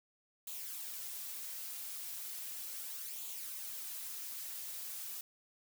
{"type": "noise with flanger", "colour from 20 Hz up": "blue", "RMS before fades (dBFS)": -44, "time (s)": [0.47, 5.21], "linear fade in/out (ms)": 2, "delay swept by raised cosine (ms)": [0.27, 5.77], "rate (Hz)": 0.36, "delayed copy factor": 0.5, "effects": []}